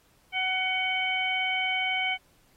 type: harmonic tone with a mistuned harmonic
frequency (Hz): 747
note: F#5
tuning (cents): +16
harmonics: 1 / 2 / 3 / 4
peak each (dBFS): -32 / -38 / -27 / -32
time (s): 0.32-2.18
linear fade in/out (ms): 50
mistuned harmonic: 4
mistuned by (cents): +41
effects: pink hiss -64 dBFS RMS until 2.56 s + AAC 48 kbps